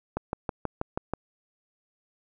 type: click train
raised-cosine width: 1 ms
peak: -14 dBFS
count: 7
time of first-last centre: 0.17-1.136 s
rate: 6.21 Hz
effects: none